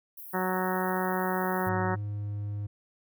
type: high-pass noise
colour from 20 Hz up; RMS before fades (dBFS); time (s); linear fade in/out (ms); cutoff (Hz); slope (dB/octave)
white; -44; 0.17-1.69; 5; 11000; 48
type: harmonic tone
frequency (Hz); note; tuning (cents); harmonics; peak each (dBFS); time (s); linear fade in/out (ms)
185; F#3; 0; 1 / 2 / 3 / 4 / 5 / 6 / 7 / 8 / 9 / 10; -32 / -33 / -37 / -35 / -34 / -39 / -38 / -39 / -42 / -39; 0.33-1.96; 20
type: tone with pitch glide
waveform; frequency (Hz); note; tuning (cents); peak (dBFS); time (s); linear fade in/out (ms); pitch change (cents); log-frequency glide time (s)
triangle; 103.83 to 102.87; G#2 to G#2; 0 to -16; -29; 1.66-2.67; 10; -16; 1.88-2.33
effects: none